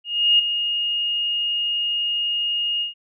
sine tone with ADSR envelope, 2852 Hz, F7, 36 cents sharp, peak -11 dBFS, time 0.04-2.94 s, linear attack 350 ms, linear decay 10 ms, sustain -9 dB, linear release 130 ms, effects none

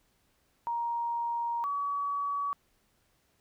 sine tone pair in turn, 939 / 1135.9 Hz, A#5 / C#6, +12 / +42 cents, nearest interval minor third, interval 330 cents, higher second, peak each -29 / -29 dBFS, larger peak neither, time 0.67-1.64 / 1.64-2.53 s, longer first, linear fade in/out 0 ms, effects pink hiss -71 dBFS RMS until 3.4 s

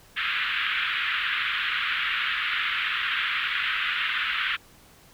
pink band-pass noise, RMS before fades -27 dBFS, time 0.16-4.57 s, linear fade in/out 20 ms, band 1300 to 3400 Hz, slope 48 dB/octave, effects pink hiss -54 dBFS RMS until 5.13 s

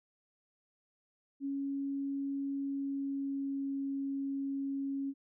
sine tone with pitch glide, 277.1 to 275 Hz, C#4 to C#4, -1 to -14 cents, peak -33 dBFS, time 1.4-5.14 s, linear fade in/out 50 ms, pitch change -13 cents, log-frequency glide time 2.55-3.79 s, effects none

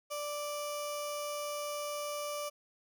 15% pulse tone with notch filter, 587.3 Hz, D5, in tune, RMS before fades -38 dBFS, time 0.1-2.5 s, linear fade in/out 20 ms, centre 1800 Hz, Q 1.1, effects none

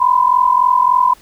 sine tone pair together, 981 / 1024.5 Hz, B5 / C6, -12 / -37 cents, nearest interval minor second, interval 75 cents, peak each -12 dBFS, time 0-1.14 s, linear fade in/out 10 ms, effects pink hiss -46 dBFS RMS until 1.21 s

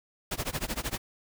pink noise with tremolo, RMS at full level -30 dBFS, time 0.31-0.98 s, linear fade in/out 5 ms, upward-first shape sine, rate 13 Hz, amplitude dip 95%, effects none

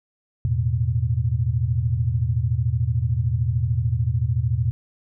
sine chord, E suspended fourth, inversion none, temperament equal, 82.41 / 110 / 123.47 Hz, E2 / A2 / B2, 0 / 0 / 0 cents, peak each -25 / -23 / -22 dBFS, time 0.45-4.71 s, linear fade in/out 0 ms, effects none

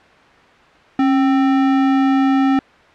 sine tone with sample-and-hold, 271.8 Hz, C#4, 34 cents flat, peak -11 dBFS, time 0.99-2.59 s, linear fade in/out 2 ms, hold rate 1050 Hz, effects white hiss -46 dBFS RMS until 2.94 s + low-pass 2000 Hz 12 dB/octave

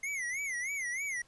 square tone with vibrato, 2093 Hz, C7, in tune, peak -34 dBFS, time 0.03-1.22 s, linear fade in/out 5 ms, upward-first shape sine, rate 3.2 Hz, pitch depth 160 cents each way, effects pink hiss -65 dBFS RMS until 1.27 s + resampled to 24000 Hz

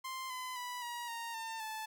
sawtooth tone with pitch steps, 1046.5 / 1015.5 / 985.5 / 956.3 / 928 / 900.6 / 873.9 Hz, C6 / B5 / B5 / A#5 / A#5 / A5 / A5, 0 / +48 / -4 / +44 / -8 / +40 / -12 cents, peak -36 dBFS, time 0.04-1.86 s, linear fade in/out 10 ms, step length 260 ms, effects none

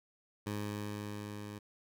15% pulse tone with level ramp, 103.83 Hz, G#2, in tune, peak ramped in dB -29 to -37 dBFS, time 0.46-1.59 s, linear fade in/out 10 ms, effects none

